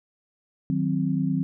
sine chord, C diminished, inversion first, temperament equal, 155.56 / 185 / 261.6 Hz, Eb3 / Gb3 / C4, 0 / 0 / 0 cents, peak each -26 dBFS, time 0.7-1.43 s, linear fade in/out 0 ms, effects none

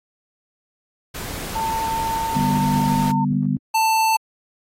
pink noise, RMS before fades -31 dBFS, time 1.14-3.12 s, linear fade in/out 10 ms
sine tone with pitch glide, 895 to 905.9 Hz, A5 to A#5, +29 to -50 cents, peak -21 dBFS, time 1.55-3.25 s, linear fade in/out 10 ms, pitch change +21 cents, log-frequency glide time 1.7-2.69 s
sine chord, G major, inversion second, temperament equal, 146.83 / 196 / 246.9 Hz, D3 / G3 / B3, 0 / 0 / 0 cents, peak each -22 dBFS, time 2.35-3.57 s, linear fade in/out 5 ms
square tone, 887 Hz, A5, 14 cents sharp, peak -16 dBFS, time 3.74-4.17 s, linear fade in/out 10 ms
effects AAC 48 kbps

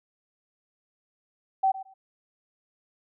sine tone with echo, 769 Hz, G5, 33 cents flat, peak -19 dBFS, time 1.63-1.72 s, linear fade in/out 10 ms, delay 110 ms, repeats 2, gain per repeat -15 dB, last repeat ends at 1.94 s, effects none

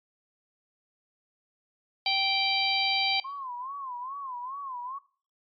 harmonic tone, 782 Hz, G5, 4 cents flat, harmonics 1 / 3 / 4 / 5 / 6, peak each -30 / -30 / -30 / -30 / -30 dBFS, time 2.06-3.2 s, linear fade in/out 2 ms
sine tone with vibrato, 1046.5 Hz, C6, in tune, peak -34 dBFS, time 3.24-4.99 s, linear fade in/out 10 ms, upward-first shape sine, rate 2.4 Hz, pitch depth 140 cents each way
effects noise-tail reverb RT60 0.4 s tail -19 dB re dry + MP3 96 kbps

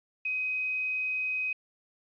sine tone with quantisation, 2519 Hz, D#7, 21 cents sharp, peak -28 dBFS, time 0.25-1.53 s, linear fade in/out 5 ms, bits 9, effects resampled to 11025 Hz

